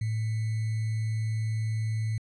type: tone with sample-and-hold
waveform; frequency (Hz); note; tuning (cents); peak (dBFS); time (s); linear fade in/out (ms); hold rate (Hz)
sine; 110; A2; 0; -26; 0.01-2.18; 5; 2100
effects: resampled to 24000 Hz